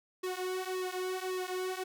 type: tone with flanger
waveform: sawtooth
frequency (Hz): 370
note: F#4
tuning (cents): 0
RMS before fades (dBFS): -36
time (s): 0.23-1.84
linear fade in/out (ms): 10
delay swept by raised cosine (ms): 1.3 to 4.3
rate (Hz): 1.8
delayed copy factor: -0.9
effects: none